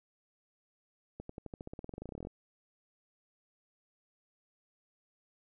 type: accelerating click train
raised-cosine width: 2 ms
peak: -29 dBFS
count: 23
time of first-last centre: 1.2-2.271 s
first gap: 94 ms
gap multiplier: 0.93
effects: none